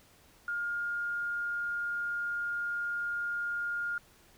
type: tone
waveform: sine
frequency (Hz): 1415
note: F6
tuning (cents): +22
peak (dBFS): -31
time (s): 0.48-3.98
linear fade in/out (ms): 2
effects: pink hiss -61 dBFS RMS until 4.37 s